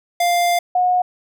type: tone pair in turn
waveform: square / sine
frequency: 698.5 / 725.5 Hz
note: F5 / F#5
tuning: 0 / -34 cents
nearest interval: minor second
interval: 66 cents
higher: second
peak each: -15 / -13 dBFS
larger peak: second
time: 0.2-0.59 / 0.75-1.02 s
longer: first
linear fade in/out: 5 ms
effects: none